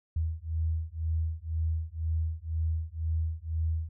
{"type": "beating tone pair", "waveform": "sine", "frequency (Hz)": [79.6, 81.6], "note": ["D#2", "E2"], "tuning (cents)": [40, -17], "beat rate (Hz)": 2, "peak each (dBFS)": -31, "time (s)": [0.16, 3.89], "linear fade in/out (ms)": 5, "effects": []}